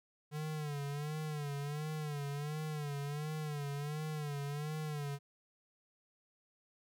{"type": "tone with vibrato", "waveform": "square", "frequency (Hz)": 148.3, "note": "D3", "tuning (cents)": 17, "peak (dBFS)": -38, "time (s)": [0.31, 5.19], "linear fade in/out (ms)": 50, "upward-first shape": "sine", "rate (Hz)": 1.4, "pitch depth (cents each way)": 82, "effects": []}